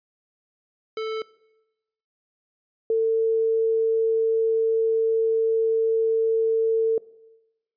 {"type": "tone pair in turn", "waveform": ["square", "sine"], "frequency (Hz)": [440, 448.7], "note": ["A4", "A4"], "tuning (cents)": [0, 34], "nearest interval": "unison", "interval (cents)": 34, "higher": "second", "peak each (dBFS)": [-27, -18], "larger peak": "second", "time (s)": [[0.97, 1.22], [2.9, 6.98]], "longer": "second", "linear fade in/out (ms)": 2, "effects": ["noise-tail reverb RT60 1.0 s tail -21 dB re dry", "resampled to 11025 Hz"]}